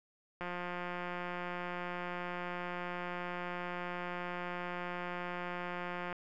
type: click train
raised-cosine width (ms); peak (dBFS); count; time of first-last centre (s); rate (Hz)
0.5; -25; 1013; 0.41-6.128; 177
effects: none